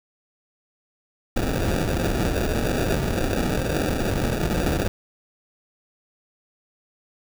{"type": "noise with sample-and-hold", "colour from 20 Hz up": "pink", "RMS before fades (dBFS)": -23, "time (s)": [1.36, 4.88], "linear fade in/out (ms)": 5, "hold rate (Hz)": 1050, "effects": []}